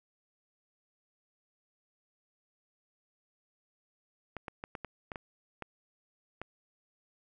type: clicks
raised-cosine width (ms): 0.5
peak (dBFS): -24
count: 9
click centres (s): 4.367 / 4.482 / 4.639 / 4.752 / 4.847 / 5.118 / 5.158 / 5.623 / 6.416
effects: none